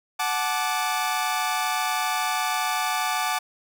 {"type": "chord", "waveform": "sawtooth", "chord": "D major", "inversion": "first", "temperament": "equal with one note detuned", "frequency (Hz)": [740, 867.9, 1174.7], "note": ["F#5", "A5", "D6"], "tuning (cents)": [0, -24, 0], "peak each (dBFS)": -24, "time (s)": [0.19, 3.39], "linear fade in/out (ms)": 10, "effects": []}